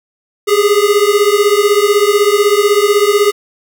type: beating tone pair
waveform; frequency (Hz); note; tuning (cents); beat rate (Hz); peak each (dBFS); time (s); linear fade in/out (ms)
square; 403.2 / 419.2; G4 / G#4; +49 / +16; 16; -12; 0.47-3.32; 20
effects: none

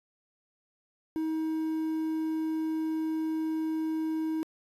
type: tone with quantisation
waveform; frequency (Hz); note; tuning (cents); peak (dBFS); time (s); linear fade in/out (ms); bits
triangle; 317.2; D#4; +33; -26; 1.16-4.43; 0; 9
effects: resampled to 32000 Hz

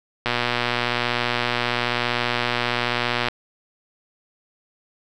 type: click train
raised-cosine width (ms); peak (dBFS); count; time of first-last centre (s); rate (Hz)
0.3; -5; 367; 0.26-3.285; 121
effects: none

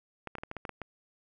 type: clicks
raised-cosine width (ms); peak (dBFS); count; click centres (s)
0.5; -23; 9; 0.273 / 0.353 / 0.384 / 0.435 / 0.514 / 0.567 / 0.652 / 0.693 / 0.817
effects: none

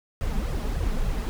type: noise with flanger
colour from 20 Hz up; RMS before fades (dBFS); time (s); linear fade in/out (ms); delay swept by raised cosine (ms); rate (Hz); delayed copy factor
brown; -26; 0.21-1.29; 0; 1.5 to 5; 3.5; +0.75
effects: none

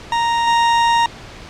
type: tone with level steps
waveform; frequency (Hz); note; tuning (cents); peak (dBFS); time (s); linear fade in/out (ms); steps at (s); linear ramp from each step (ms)
40% pulse; 932.3; A#5; 0; -14 / -11; 0.12-1.06; 2; 0.47; 5
effects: pink hiss -36 dBFS RMS until 1.49 s + low-pass 5000 Hz 12 dB/octave

